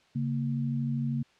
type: tone pair together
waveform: sine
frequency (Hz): 138.59 / 231.5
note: C#3 / A#3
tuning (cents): 0 / -12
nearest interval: major sixth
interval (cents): 888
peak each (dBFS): -29 / -31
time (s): 0.15-1.23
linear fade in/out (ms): 10
effects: white hiss -63 dBFS RMS until 1.39 s + low-pass 4000 Hz 12 dB/octave